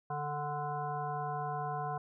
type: harmonic tone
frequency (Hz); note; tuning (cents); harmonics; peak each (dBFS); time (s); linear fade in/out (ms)
147.4; D3; +7; 1 / 3 / 5 / 7 / 9 / 10; -40 / -44 / -37 / -40 / -49 / -50; 0.1-1.98; 5
effects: none